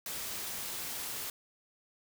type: noise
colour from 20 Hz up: white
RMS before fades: -39 dBFS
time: 0.06-1.3 s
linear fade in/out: 2 ms
effects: none